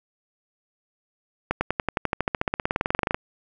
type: accelerating click train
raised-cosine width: 0.5 ms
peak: -7 dBFS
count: 27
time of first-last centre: 1.51-3.145 s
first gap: 100 ms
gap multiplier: 0.96
effects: none